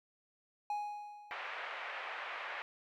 triangle tone with exponential decay, 830.6 Hz, G#5, in tune, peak -31 dBFS, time 0.7-1.85 s, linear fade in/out 2 ms, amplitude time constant 250 ms
white band-pass noise, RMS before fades -43 dBFS, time 1.31-2.62 s, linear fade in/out 0 ms, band 570 to 2400 Hz, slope 24 dB/octave
effects none

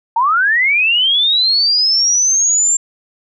sine linear sweep, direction up, 881 to 7400 Hz, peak -10 dBFS, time 0.16-2.77 s, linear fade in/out 5 ms, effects none

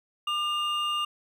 triangle tone pair together, 1202.1 / 2818 Hz, D6 / F7, +40 / +15 cents, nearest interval octave + minor third, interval 1475 cents, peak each -27 / -27 dBFS, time 0.27-1.05 s, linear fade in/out 5 ms, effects none

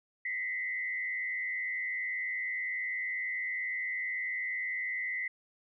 sine tone with frequency modulation, 2019 Hz, B6, 38 cents sharp, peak -32 dBFS, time 0.25-5.28 s, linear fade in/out 5 ms, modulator 88.8 Hz, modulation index 0.93, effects none

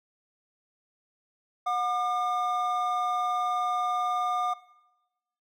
triangle tone pair together, 726.7 / 1205 Hz, F#5 / D6, -31 / +44 cents, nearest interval major sixth, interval 875 cents, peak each -26 dBFS, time 1.66-4.54 s, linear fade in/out 10 ms, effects noise-tail reverb RT60 1.0 s tail -19 dB re dry

